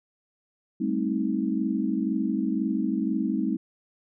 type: chord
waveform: sine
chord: A half-diminished seventh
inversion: third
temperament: just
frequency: 198 / 220 / 264 / 316.8 Hz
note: G3 / A3 / C4 / Eb4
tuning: +18 / 0 / +16 / +31 cents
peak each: -29 dBFS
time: 0.8-3.57 s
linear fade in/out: 10 ms
effects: none